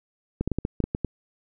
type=clicks; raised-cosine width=3 ms; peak=-12 dBFS; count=9; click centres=0.41 / 0.476 / 0.517 / 0.586 / 0.651 / 0.803 / 0.84 / 0.949 / 1.047 s; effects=none